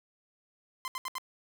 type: tone bursts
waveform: sawtooth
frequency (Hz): 1037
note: C6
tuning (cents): -16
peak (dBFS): -30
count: 4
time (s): 0.85-1.182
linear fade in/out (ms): 0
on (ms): 29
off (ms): 72
effects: none